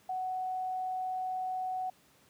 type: tone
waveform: sine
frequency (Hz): 744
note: F#5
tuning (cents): +9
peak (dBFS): -32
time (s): 0.09-1.9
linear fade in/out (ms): 5
effects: pink hiss -64 dBFS RMS until 2.29 s + high-pass 100 Hz 12 dB/octave